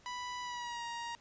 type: tone with pitch glide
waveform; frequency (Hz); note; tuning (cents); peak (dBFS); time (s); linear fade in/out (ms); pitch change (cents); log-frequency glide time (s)
sawtooth; 987.8 to 939.9; B5 to A#5; 0 to +14; -35; 0.06-1.15; 0; -86; 0.42-0.84
effects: pink hiss -63 dBFS RMS until 1.2 s + resampled to 16000 Hz